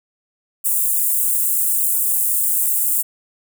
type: high-pass noise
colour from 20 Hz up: white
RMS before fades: -18 dBFS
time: 0.64-3.03 s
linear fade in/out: 20 ms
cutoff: 7900 Hz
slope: 48 dB/octave
effects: none